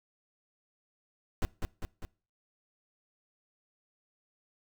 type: noise with echo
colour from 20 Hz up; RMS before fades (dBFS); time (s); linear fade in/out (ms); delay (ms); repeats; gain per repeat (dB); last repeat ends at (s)
brown; -27; 1.42-1.45; 0; 200; 3; -4; 2.05
effects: noise-tail reverb RT60 0.4 s tail -24 dB re dry